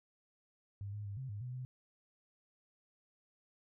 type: tone with pitch steps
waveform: sine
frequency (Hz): 100.1 / 104.1 / 100.4 / 132 / 102.6 / 124.8 / 127.5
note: G2 / G#2 / G2 / C3 / G#2 / B2 / C3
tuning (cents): +37 / +5 / +42 / +16 / -21 / +19 / -44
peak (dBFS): -40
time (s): 0.81-1.65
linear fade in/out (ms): 0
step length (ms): 120
effects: none